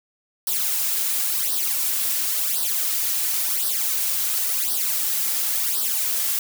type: noise with flanger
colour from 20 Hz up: blue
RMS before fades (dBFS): -23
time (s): 0.47-6.39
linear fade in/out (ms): 2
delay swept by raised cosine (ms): 0.21 to 3.71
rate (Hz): 0.94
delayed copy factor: +0.8
effects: none